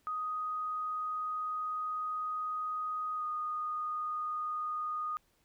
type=tone with pitch glide; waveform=sine; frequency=1248 to 1233 Hz; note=D#6 to D#6; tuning=+5 to -16 cents; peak=-33 dBFS; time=0.07-5.17 s; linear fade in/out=0 ms; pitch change=-21 cents; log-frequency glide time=3.16-3.24 s; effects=pink hiss -72 dBFS RMS until 5.44 s